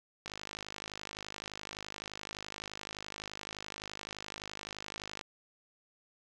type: click train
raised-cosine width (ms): 0.2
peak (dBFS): -23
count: 257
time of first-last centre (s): 0.26-5.212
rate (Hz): 51.7
effects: none